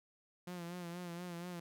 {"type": "tone with vibrato", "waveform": "sawtooth", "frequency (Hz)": 174.61, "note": "F3", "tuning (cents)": 0, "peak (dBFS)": -39, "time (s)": [0.47, 1.6], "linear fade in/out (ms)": 5, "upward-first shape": "sine", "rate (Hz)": 4.2, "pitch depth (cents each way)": 53, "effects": []}